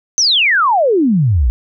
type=exponential sweep; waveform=sine; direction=down; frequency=6320 to 53.7 Hz; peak=-9 dBFS; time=0.18-1.5 s; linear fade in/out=0 ms; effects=none